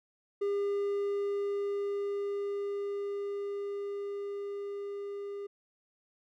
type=tone with level ramp; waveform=triangle; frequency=403.2 Hz; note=G4; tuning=49 cents sharp; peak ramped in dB=-26 to -35 dBFS; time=0.41-5.47 s; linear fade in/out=10 ms; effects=none